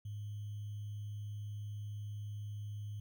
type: tone with sample-and-hold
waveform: sine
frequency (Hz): 103.83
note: G#2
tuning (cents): 0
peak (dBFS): -40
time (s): 0.05-3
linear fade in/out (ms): 5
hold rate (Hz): 3150
effects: none